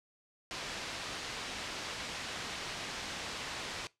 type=low-pass noise; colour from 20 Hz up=white; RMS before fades=-41 dBFS; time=0.51-3.87 s; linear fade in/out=0 ms; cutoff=4400 Hz; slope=12 dB/octave; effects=noise-tail reverb RT60 0.2 s tail -20 dB re dry + low-pass 9000 Hz 12 dB/octave